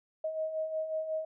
sine beating tone pair, 627 / 632.5 Hz, D#5 / D#5, +13 / +28 cents, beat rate 5.5 Hz, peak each -40 / -32 dBFS, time 0.24-1.25 s, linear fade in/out 5 ms, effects none

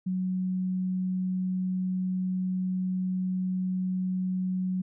sine tone, 185 Hz, F#3, in tune, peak -26 dBFS, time 0.06-4.82 s, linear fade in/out 10 ms, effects none

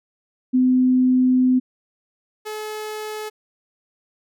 sine / sawtooth tone pair in turn, 254.7 / 428.4 Hz, C4 / A4, -46 / -46 cents, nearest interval major sixth, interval 900 cents, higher second, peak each -13 / -24 dBFS, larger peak first, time 0.53-1.6 / 2.45-3.3 s, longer first, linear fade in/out 20 ms, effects none

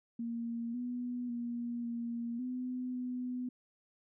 sine tone with pitch steps, 233 / 245.4 / 238 / 234.8 / 251.9 / 249.7 Hz, A#3 / B3 / A#3 / A#3 / B3 / B3, -1 / -11 / +36 / +13 / +34 / +19 cents, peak -35 dBFS, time 0.19-3.49 s, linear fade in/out 5 ms, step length 550 ms, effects none

